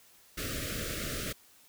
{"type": "band-stop noise", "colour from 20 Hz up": "pink", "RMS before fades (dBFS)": -36, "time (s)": [0.37, 1.33], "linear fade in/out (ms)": 10, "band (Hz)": [650, 1200], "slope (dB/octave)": 96, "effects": ["white hiss -60 dBFS RMS until 1.68 s"]}